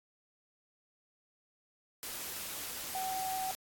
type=tone in noise; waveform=sine; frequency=759 Hz; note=F#5; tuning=44 cents sharp; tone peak=-34 dBFS; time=2.95-3.51 s; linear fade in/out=0 ms; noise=white; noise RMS=-41 dBFS; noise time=2.03-3.55 s; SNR=+4 dB; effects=AAC 64 kbps